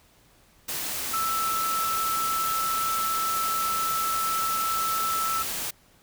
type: tone in noise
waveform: sine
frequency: 1318.5 Hz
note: E6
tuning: in tune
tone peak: -25 dBFS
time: 1.13-5.43 s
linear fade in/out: 10 ms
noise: white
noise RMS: -31 dBFS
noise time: 0.68-5.71 s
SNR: +3 dB
effects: pink hiss -59 dBFS RMS until 6.02 s